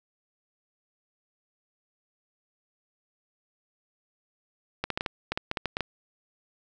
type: clicks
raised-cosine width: 0.3 ms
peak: -12 dBFS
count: 12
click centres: 4.84 / 4.903 / 4.975 / 5.009 / 5.062 / 5.32 / 5.375 / 5.514 / 5.572 / 5.657 / 5.769 / 5.807 s
effects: none